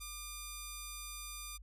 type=tone; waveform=5% pulse; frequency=1200 Hz; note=D6; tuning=37 cents sharp; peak=-32 dBFS; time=0-1.58 s; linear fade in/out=20 ms; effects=added 50 Hz sine -50 dBFS peak until 1.62 s + resampled to 32000 Hz